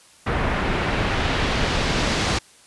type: noise with low-pass filter sweep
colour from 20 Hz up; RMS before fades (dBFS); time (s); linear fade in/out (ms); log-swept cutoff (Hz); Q
pink; -22; 0.26-2.39; 10; 1800 to 5800; 0.99
effects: white hiss -51 dBFS RMS until 2.66 s + resampled to 24000 Hz